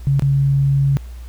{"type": "tone with dropouts", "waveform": "sine", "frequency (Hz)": 138.59, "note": "C#3", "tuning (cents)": 0, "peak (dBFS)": -12, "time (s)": [0.07, 0.97], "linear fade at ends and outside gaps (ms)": 0, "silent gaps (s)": [0.195, 0.222], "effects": ["added 60 Hz sine -30 dBFS peak until 1.28 s", "pink hiss -49 dBFS RMS until 1.28 s"]}